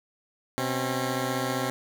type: tone pair together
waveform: 10% pulse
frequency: 127.2 / 269.5 Hz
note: C3 / C#4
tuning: -48 / -49 cents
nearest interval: octave + minor second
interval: 1299 cents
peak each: -21 dBFS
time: 0.58-1.7 s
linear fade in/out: 0 ms
effects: none